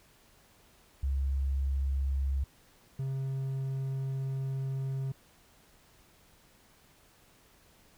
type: tone pair in turn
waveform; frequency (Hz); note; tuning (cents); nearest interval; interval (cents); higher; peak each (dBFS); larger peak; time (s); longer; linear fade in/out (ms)
sine / triangle; 68 / 134.28; C#2 / C3; -33 / +45; octave; 1178; second; -27 / -29; first; 1.03-2.44 / 2.99-5.12; second; 5
effects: pink hiss -62 dBFS RMS until 7.97 s